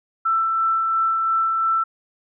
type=tone with tremolo; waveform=sine; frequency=1332 Hz; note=E6; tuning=18 cents sharp; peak=-16 dBFS; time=0.25-1.84 s; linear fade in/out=10 ms; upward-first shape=sine; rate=2.9 Hz; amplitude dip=25%; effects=none